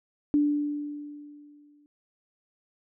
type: tone with exponential decay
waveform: sine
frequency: 293.1 Hz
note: D4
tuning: 3 cents flat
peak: -18 dBFS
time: 0.34-1.86 s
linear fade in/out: 0 ms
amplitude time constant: 330 ms
effects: none